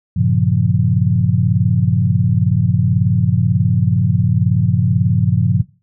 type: chord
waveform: sine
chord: G half-diminished seventh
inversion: none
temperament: equal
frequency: 98 / 116.54 / 138.59 / 174.61 Hz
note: G2 / Bb2 / Db3 / F3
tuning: 0 / 0 / 0 / 0 cents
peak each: -17 dBFS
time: 0.16-5.62 s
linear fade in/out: 10 ms
effects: noise-tail reverb RT60 0.3 s tail -17 dB re dry